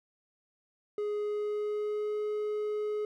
triangle tone with pitch glide, 416.9 to 422 Hz, G#4 to G#4, +7 to +28 cents, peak -28 dBFS, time 0.98-3.05 s, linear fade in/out 2 ms, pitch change +21 cents, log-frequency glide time 1.15-2.2 s, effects none

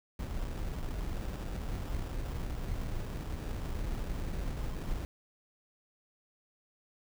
brown noise with sample-and-hold, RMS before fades -36 dBFS, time 0.19-5.05 s, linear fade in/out 2 ms, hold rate 2100 Hz, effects none

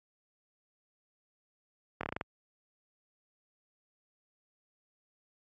slowing click train, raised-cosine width 0.5 ms, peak -19 dBFS, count 7, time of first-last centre 2.01-2.211 s, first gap 23 ms, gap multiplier 1.15, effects high-pass 60 Hz 12 dB/octave + AAC 32 kbps

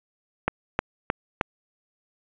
click train, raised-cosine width 0.5 ms, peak -6 dBFS, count 4, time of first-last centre 0.48-1.412 s, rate 3.22 Hz, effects resampled to 8000 Hz + 7-bit

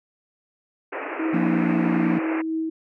pink band-pass noise, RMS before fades -31 dBFS, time 0.92-2.42 s, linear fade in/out 10 ms, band 280 to 2600 Hz, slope 96 dB/octave
sine tone with tremolo, 321.2 Hz, E4, 45 cents flat, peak -22 dBFS, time 1.19-2.7 s, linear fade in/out 10 ms, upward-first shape sine, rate 3.8 Hz, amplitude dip 25%
triangle chord, Bb major, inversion second, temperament just, 174.81 / 233.1 / 291.4 Hz, F3 / Bb3 / D4, +2 / 0 / -13 cents, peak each -22 / -22 / -24 dBFS, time 1.33-2.19 s, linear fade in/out 10 ms
effects none

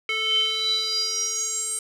square tone with band-pass filter sweep, 439.3 Hz, A4, 3 cents flat, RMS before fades -25 dBFS, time 0.09-1.79 s, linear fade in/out 2 ms, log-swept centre 2500 to 8700 Hz, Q 9.6, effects none

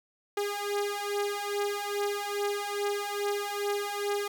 sawtooth beating tone pair, 406.7 / 409.1 Hz, G#4 / G#4, -36 / -26 cents, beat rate 2.4 Hz, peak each -29 / -28 dBFS, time 0.37-4.28 s, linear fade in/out 5 ms, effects 10-bit

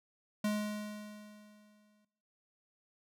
square tone with exponential decay, 210 Hz, G#3, 19 cents sharp, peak -30 dBFS, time 0.44-2.05 s, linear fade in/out 5 ms, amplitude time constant 350 ms, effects noise-tail reverb RT60 0.9 s tail -19 dB re dry

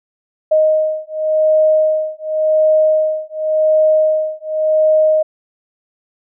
sine beating tone pair, 622.3 / 623.2 Hz, D#5 / D#5, 0 / +3 cents, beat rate 0.9 Hz, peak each -14 dBFS, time 0.51-5.23 s, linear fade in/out 10 ms, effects none

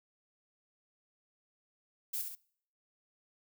violet noise with echo, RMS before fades -36 dBFS, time 2.13-2.22 s, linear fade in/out 10 ms, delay 67 ms, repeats 2, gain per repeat -5 dB, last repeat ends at 2.354 s, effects noise-tail reverb RT60 0.6 s tail -24 dB re dry

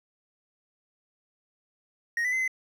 triangle tone with pitch steps, 1871 / 1992 / 2056 / 2043 Hz, A#6 / B6 / C7 / C7, +6 / +14 / -31 / -42 cents, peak -23 dBFS, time 2.17-2.478 s, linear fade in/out 2 ms, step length 77 ms, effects none

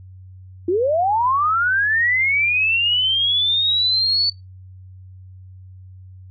sine linear sweep, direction up, 329.6 to 4496 Hz, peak -15 dBFS, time 0.68-4.3 s, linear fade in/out 5 ms, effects noise-tail reverb RT60 0.2 s tail -21 dB re dry + added 93 Hz sine -38 dBFS peak until 6.3 s

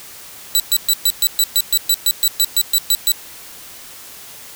15% pulse tone bursts, 3951 Hz, B7, in tune, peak -4 dBFS, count 16, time 0.55-3.118 s, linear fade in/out 0 ms, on 48 ms, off 120 ms, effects white hiss -37 dBFS RMS until 4.55 s

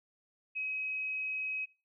sine tone, 2542 Hz, D#7, 36 cents sharp, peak -33 dBFS, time 0.55-1.66 s, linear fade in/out 20 ms, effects noise-tail reverb RT60 0.3 s tail -20 dB re dry

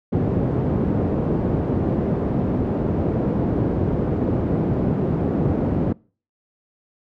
pink band-pass noise, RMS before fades -21 dBFS, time 0.12-5.93 s, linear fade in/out 10 ms, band 100 to 400 Hz, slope 12 dB/octave, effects noise-tail reverb RT60 0.4 s tail -25 dB re dry

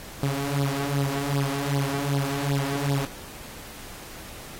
sawtooth tone with flanger, 139.9 Hz, C#3, 16 cents sharp, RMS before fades -26 dBFS, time 0.23-3.05 s, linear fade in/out 0 ms, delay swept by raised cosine 0.21 to 4.61 ms, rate 2.6 Hz, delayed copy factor +0.75, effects pink hiss -42 dBFS RMS until 4.59 s + AAC 48 kbps

